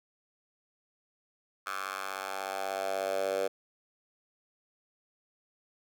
10% pulse tone with high-pass filter sweep, 96.5 Hz, G2, 27 cents flat, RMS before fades -34 dBFS, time 1.66-3.48 s, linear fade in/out 10 ms, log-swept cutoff 1200 to 510 Hz, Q 4.1, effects none

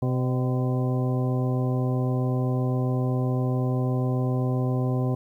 harmonic tone with a mistuned harmonic, 127.7 Hz, C3, 42 cents flat, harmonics 1 / 2 / 3 / 4 / 5 / 6 / 8, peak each -23 / -29 / -33 / -35 / -37 / -39 / -41 dBFS, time 0.02-5.15 s, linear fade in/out 5 ms, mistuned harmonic 5, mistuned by -57 cents, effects 10-bit

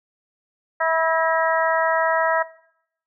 harmonic tone with a mistuned harmonic, 325.4 Hz, E4, 22 cents flat, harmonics 2 / 3 / 4 / 5 / 6, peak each -22 / -24 / -25 / -26 / -27 dBFS, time 0.8-2.43 s, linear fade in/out 10 ms, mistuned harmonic 6, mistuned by -43 cents, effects noise-tail reverb RT60 0.7 s tail -19 dB re dry

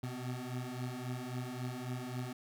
25% pulse beating tone pair, 123.47 / 127.17 Hz, B2 / C3, 0 / -49 cents, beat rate 3.7 Hz, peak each -38 / -37 dBFS, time 0.03-2.33 s, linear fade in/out 5 ms, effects none

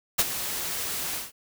white noise with ADSR envelope, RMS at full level -19 dBFS, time 0.18-1.32 s, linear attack 17 ms, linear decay 37 ms, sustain -12 dB, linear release 170 ms, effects none

